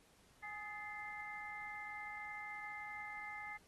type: harmonic tone with a mistuned harmonic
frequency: 417 Hz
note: G#4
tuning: 7 cents sharp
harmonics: 2 / 3 / 4 / 5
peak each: -50 / -54 / -54 / -47 dBFS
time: 0.42-3.58 s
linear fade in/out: 20 ms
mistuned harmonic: 4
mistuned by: +66 cents
effects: pink hiss -69 dBFS RMS until 3.67 s + AAC 32 kbps